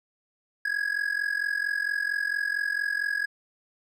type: tone with amplitude modulation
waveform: triangle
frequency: 1661.2 Hz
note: G#6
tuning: in tune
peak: -20 dBFS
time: 0.65-3.26 s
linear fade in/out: 5 ms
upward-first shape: sine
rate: 44.4 Hz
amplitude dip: 85%
effects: none